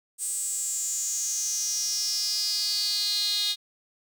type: tone with high-pass filter sweep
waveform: sawtooth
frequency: 412.9 Hz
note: G#4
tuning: 10 cents flat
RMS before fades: -28 dBFS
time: 0.18-3.56 s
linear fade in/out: 50 ms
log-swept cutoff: 8400 to 3800 Hz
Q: 7.8
effects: none